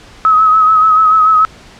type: tone with vibrato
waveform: sine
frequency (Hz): 1279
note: D#6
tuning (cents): +47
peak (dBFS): -5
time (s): 0.25-1.45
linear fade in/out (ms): 0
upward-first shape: triangle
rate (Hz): 6.9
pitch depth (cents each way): 43
effects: pink hiss -38 dBFS RMS until 1.79 s + low-pass 6000 Hz 12 dB/octave